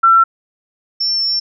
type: tone pair in turn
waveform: sine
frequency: 1348 / 5402 Hz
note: E6 / E8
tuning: +38 / +42 cents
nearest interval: 2 octaves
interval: 2404 cents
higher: second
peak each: -6 / -14 dBFS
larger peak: first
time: 0.03-0.24 / 1-1.4 s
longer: second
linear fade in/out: 10 ms
effects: none